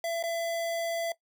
square tone with dropouts, 671 Hz, E5, 31 cents sharp, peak -30 dBFS, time 0.04-1.12 s, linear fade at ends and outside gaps 2 ms, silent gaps 0.227-0.237 s, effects noise-tail reverb RT60 0.1 s tail -18 dB re dry

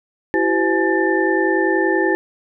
sine tone cluster, 332.7 / 383.1 / 510 / 847 / 1782 Hz, E4 / G4 / C5 / G#5 / A6, +16 / -40 / -44 / +34 / +22 cents, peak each -19 / -19 / -24 / -24 / -21 dBFS, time 0.34-2.15 s, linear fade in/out 0 ms, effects none

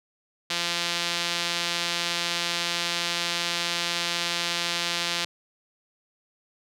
sawtooth tone with band-pass filter, 172.1 Hz, F3, 25 cents flat, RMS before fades -28 dBFS, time 0.5-5.25 s, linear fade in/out 5 ms, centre 3900 Hz, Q 1.4, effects none

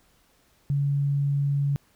sine tone, 141.4 Hz, C#3, 35 cents sharp, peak -21 dBFS, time 0.7-1.76 s, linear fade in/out 0 ms, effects pink hiss -63 dBFS RMS until 1.95 s

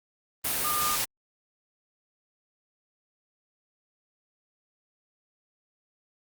sine tone in noise, 1211 Hz, D#6, 47 cents flat, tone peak -28 dBFS, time 0.64-0.96 s, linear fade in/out 10 ms, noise white, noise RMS -28 dBFS, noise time 0.44-1.05 s, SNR -3 dB, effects Opus 32 kbps

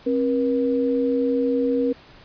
sine tone pair together, 267.3 / 479.3 Hz, C4 / A#4, +37 / +48 cents, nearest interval minor seventh, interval 1011 cents, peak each -21 dBFS, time 0.06-1.93 s, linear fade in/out 10 ms, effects pink hiss -48 dBFS RMS until 2.24 s + resampled to 11025 Hz

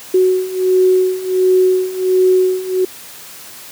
sine beating tone pair, 370 / 371.4 Hz, F#4 / F#4, 0 / +7 cents, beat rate 1.4 Hz, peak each -15 / -12 dBFS, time 0.14-2.85 s, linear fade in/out 5 ms, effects white hiss -35 dBFS RMS until 3.71 s + high-pass 100 Hz 12 dB/octave

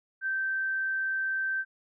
sine tone, 1556 Hz, G6, 13 cents flat, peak -27 dBFS, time 0.21-1.65 s, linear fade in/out 50 ms, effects none

